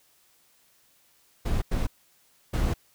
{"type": "noise bursts at uneven times", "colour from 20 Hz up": "brown", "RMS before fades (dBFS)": -25, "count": 3, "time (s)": [[1.45, 1.62], [1.71, 1.87], [2.53, 2.74]], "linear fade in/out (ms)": 10, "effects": ["white hiss -63 dBFS RMS until 2.94 s"]}